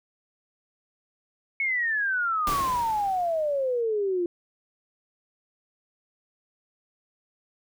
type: exponential sweep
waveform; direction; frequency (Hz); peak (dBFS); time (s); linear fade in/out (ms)
sine; down; 2217 to 341.6; -23; 1.6-4.26; 2
type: noise with exponential decay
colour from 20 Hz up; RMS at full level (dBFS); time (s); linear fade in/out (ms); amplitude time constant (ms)
pink; -30; 2.47-3.81; 1; 290
effects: none